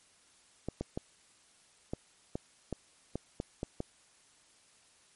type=clicks; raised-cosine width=2 ms; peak=-21 dBFS; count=10; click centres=0.686 / 0.81 / 0.975 / 1.935 / 2.355 / 2.727 / 3.156 / 3.401 / 3.631 / 3.804 s; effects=white hiss -64 dBFS RMS until 5.15 s + MP3 48 kbps